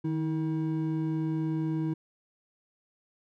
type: tone pair together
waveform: triangle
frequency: 155.56 / 319.5 Hz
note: D#3 / D#4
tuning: 0 / +46 cents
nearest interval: octave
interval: 1246 cents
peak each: -28 dBFS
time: 0.04-1.94 s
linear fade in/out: 10 ms
effects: none